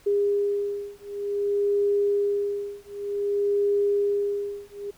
sine beating tone pair, 405.5 / 406.04 Hz, G#4 / G#4, -41 / -39 cents, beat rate 0.54 Hz, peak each -25 dBFS, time 0.06-4.91 s, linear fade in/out 10 ms, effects pink hiss -56 dBFS RMS until 4.97 s

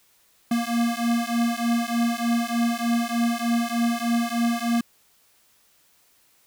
square beating tone pair, 233.1 / 236.4 Hz, A#3 / A#3, 0 / +24 cents, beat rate 3.3 Hz, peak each -25 dBFS, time 0.51-4.81 s, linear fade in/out 5 ms, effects white hiss -61 dBFS RMS until 6.46 s

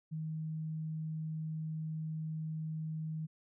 sine tone, 157.6 Hz, D#3, 23 cents sharp, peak -36 dBFS, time 0.11-3.27 s, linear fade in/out 20 ms, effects none

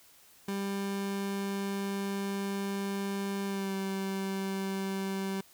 30% pulse tone with pitch glide, 197.8 to 193.51 Hz, G3 to G3, +16 to -22 cents, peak -29 dBFS, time 0.48-5.41 s, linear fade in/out 5 ms, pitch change -38 cents, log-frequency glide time 3.46-3.74 s, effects white hiss -59 dBFS RMS until 5.53 s

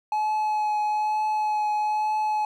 triangle tone with vibrato, 851 Hz, G#5, 42 cents sharp, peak -20 dBFS, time 0.12-2.45 s, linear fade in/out 2 ms, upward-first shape triangle, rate 1.1 Hz, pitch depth 16 cents each way, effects none

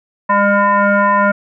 sine tone with frequency modulation, 203.2 Hz, G#3, 38 cents flat, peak -9 dBFS, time 0.29-1.32 s, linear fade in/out 10 ms, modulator 404 Hz, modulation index 3.5, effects none

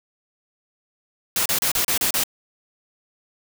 white noise bursts, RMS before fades -21 dBFS, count 7, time 1.36-2.237 s, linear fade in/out 2 ms, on 97 ms, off 33 ms, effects none

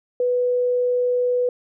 sine tone, 493.9 Hz, B4, in tune, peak -17 dBFS, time 0.2-1.49 s, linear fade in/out 2 ms, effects none

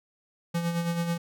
square tone with tremolo, 170 Hz, F3, 46 cents flat, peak -25 dBFS, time 0.54-1.18 s, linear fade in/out 10 ms, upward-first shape sine, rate 9.2 Hz, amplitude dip 50%, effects none

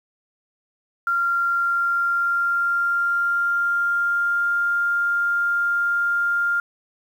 sine tone with pitch glide, 1385 to 1400.3 Hz, F6 to F6, -15 to +4 cents, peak -18 dBFS, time 1.07-6.6 s, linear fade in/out 2 ms, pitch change +19 cents, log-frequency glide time 1.46-4.48 s, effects 8-bit

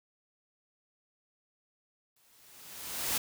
white noise with exponential growth, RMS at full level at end -29 dBFS, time 2.16-3.18 s, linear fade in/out 5 ms, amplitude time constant 220 ms, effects none

